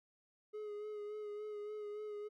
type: tone with vibrato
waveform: triangle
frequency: 420 Hz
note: G#4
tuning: 19 cents sharp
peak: -40 dBFS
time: 0.53-2.29 s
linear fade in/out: 20 ms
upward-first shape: sine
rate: 3.5 Hz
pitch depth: 27 cents each way
effects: none